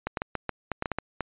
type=clicks; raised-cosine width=0.5 ms; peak=-13 dBFS; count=11; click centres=0.07 / 0.172 / 0.219 / 0.353 / 0.493 / 0.717 / 0.824 / 0.858 / 0.917 / 0.986 / 1.207 s; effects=resampled to 8000 Hz